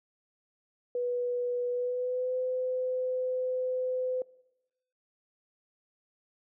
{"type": "tone with pitch glide", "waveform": "sine", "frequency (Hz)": [489.6, 508.9], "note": ["B4", "C5"], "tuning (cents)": [-15, -48], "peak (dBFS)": -28, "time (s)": [0.95, 4.22], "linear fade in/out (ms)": 2, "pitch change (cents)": 67, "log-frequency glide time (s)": [1.7, 2.36], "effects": ["noise-tail reverb RT60 0.9 s tail -22 dB re dry"]}